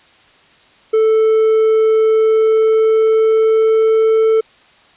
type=tone with pitch glide; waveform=triangle; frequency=440 to 443.1 Hz; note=A4 to A4; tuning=0 to +12 cents; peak=-7 dBFS; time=0.93-4.41 s; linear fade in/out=10 ms; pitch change=+12 cents; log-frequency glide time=2.08-4.26 s; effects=white hiss -48 dBFS RMS until 4.96 s + resampled to 8000 Hz